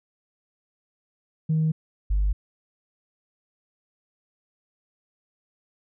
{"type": "tone pair in turn", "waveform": "sine", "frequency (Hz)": [157.7, 49.78], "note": ["D#3", "G1"], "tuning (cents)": [24, 27], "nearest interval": "octave + minor sixth", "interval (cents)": 1997, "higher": "first", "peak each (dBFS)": -18, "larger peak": "neither", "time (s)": [[1.49, 1.72], [2.1, 2.33]], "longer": "neither", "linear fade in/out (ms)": 10, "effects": ["tanh soft clip ceiling -16 dBFS"]}